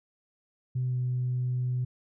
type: tone with pitch glide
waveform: sine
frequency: 126.9 to 125.37 Hz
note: B2 to B2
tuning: +47 to +26 cents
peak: -25 dBFS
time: 0.75-1.85 s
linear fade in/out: 10 ms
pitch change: -21 cents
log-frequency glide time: 0.86-0.96 s
effects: tanh soft clip ceiling -22 dBFS